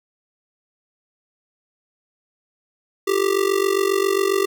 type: tone with amplitude modulation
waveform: square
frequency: 392 Hz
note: G4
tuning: in tune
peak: -14 dBFS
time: 3.07-4.46 s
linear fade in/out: 10 ms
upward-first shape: sine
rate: 47.4 Hz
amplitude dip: 85%
effects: none